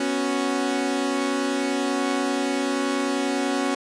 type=chord; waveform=sawtooth; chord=B suspended second; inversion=none; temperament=equal; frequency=246.9 / 277.2 / 370 Hz; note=B3 / C#4 / F#4; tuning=0 / 0 / 0 cents; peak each=-25 / -20 / -25 dBFS; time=0-3.75 s; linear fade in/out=5 ms; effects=resampled to 22050 Hz